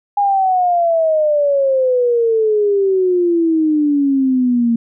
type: exponential sweep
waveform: sine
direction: down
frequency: 820 to 229.5 Hz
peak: -11 dBFS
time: 0.17-4.76 s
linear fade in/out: 5 ms
effects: none

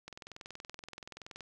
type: click train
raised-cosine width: 0.2 ms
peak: -28 dBFS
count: 29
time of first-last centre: 0.08-1.407 s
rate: 21.1 Hz
effects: none

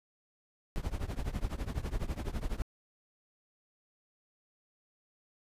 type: noise with tremolo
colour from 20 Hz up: brown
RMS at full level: -31 dBFS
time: 0.76-2.62 s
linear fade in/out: 0 ms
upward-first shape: triangle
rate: 12 Hz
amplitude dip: 95%
effects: resampled to 32000 Hz

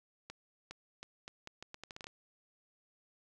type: accelerating click train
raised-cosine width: 0.2 ms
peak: -28 dBFS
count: 13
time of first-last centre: 0.3-2.069 s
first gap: 410 ms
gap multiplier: 0.78
effects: none

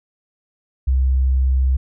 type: tone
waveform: sine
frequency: 65.3 Hz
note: C2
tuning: 3 cents flat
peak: -13 dBFS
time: 0.87-1.77 s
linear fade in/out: 10 ms
effects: none

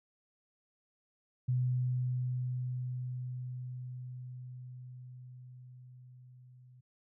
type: tone with level ramp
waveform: sine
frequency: 125.7 Hz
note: B2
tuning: 31 cents sharp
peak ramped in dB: -27 to -55 dBFS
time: 1.48-6.81 s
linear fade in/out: 10 ms
effects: none

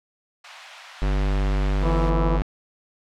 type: high-pass noise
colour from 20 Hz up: white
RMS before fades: -35 dBFS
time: 0.44-2.1 s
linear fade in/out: 5 ms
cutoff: 640 Hz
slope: 48 dB/octave
type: tone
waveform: square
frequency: 49 Hz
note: G1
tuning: in tune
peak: -20 dBFS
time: 1.02-2.42 s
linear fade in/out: 0 ms
type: harmonic tone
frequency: 164.81 Hz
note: E3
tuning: in tune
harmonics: 1 / 2 / 3 / 4 / 5 / 6 / 7 / 8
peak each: -27 / -29 / -28 / -35 / -35 / -32 / -36 / -38 dBFS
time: 1.81-2.4 s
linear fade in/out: 50 ms
effects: low-pass 3000 Hz 12 dB/octave

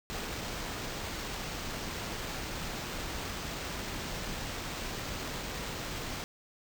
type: noise with sample-and-hold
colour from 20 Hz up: pink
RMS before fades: -38 dBFS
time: 0.1-6.24 s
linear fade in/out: 0 ms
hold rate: 11025 Hz
effects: none

